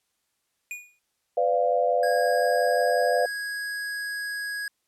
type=tone with exponential decay; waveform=square; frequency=2451 Hz; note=D#7; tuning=27 cents flat; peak=-30 dBFS; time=0.71-0.99 s; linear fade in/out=1 ms; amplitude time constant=60 ms
type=chord; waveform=sine; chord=B diminished; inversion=none; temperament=equal with one note detuned; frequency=501.6 / 587.3 / 698.5 Hz; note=B4 / D5 / F5; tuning=+27 / 0 / 0 cents; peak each=-24 / -25 / -24 dBFS; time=1.37-3.26 s; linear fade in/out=5 ms
type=tone with pitch glide; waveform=square; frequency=1640 to 1658.1 Hz; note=G#6 to G#6; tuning=-22 to -3 cents; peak=-30 dBFS; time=2.03-4.68 s; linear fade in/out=2 ms; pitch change=+19 cents; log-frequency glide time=2.26-3.66 s
effects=white hiss -75 dBFS RMS until 4.87 s + low-pass 12000 Hz 12 dB/octave